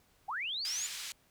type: linear sweep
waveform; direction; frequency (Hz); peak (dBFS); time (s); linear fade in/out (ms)
sine; up; 698.5 to 7190; -34; 0.28-0.87; 10
type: band-pass noise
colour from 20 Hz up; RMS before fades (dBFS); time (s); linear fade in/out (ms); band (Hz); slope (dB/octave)
pink; -42; 0.65-1.12; 0; 2800 to 7900; 12
effects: pink hiss -68 dBFS RMS until 1.3 s